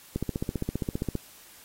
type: click train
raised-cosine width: 3 ms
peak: -15 dBFS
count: 16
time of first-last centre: 0.16-1.153 s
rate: 15.1 Hz
effects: white hiss -52 dBFS RMS until 1.64 s + AAC 48 kbps